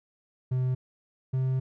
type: tone pair in turn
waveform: triangle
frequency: 127.9 / 130.44 Hz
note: C3 / C3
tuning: -39 / -5 cents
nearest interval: unison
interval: 34 cents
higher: second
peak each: -22 dBFS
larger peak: neither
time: 0.51-0.75 / 1.33-1.6 s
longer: second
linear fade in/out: 10 ms
effects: none